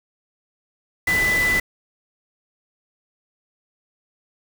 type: tone in noise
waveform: sine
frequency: 1995 Hz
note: B6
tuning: 17 cents sharp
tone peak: -17 dBFS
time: 1.07-1.6 s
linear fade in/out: 5 ms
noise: pink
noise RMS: -27 dBFS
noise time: 1.07-1.6 s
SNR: +7 dB
effects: none